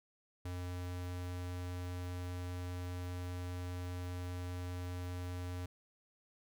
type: tone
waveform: square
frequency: 89.5 Hz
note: F2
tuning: 43 cents sharp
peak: -40 dBFS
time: 0.45-5.66 s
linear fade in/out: 5 ms
effects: none